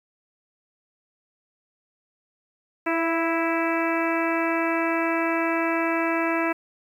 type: harmonic tone with a mistuned harmonic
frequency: 329.6 Hz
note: E4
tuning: in tune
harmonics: 1 / 2 / 3 / 4 / 5 / 6 / 7 / 8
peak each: -25 / -28 / -30 / -31 / -32 / -33 / -33 / -34 dBFS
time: 2.86-6.53 s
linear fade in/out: 10 ms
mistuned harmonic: 2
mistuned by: +19 cents
effects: 9-bit